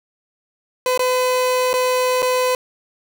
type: tone with dropouts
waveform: 30% pulse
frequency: 506 Hz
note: B4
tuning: 42 cents sharp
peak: -13 dBFS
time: 0.86-2.55 s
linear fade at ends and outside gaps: 1 ms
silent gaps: 0.976-0.993 / 1.731-1.739 / 2.221-2.227 s
effects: none